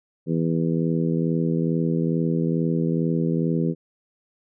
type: harmonic tone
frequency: 82.3 Hz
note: E2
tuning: 2 cents flat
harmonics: 2 / 3 / 4 / 5 / 6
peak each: -22 / -26 / -28 / -30 / -32 dBFS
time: 0.26-3.75 s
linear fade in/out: 50 ms
effects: none